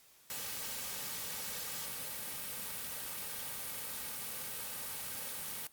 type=noise with comb filter; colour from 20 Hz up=white; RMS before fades=-41 dBFS; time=0.3-5.67 s; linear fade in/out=2 ms; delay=2.9 ms; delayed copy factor=-0.5; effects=white hiss -63 dBFS RMS until 5.72 s + Opus 48 kbps